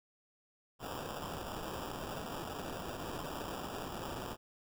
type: noise with sample-and-hold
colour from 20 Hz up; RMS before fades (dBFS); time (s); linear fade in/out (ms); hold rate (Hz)
violet; -42; 0.79-4.37; 50; 2100
effects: none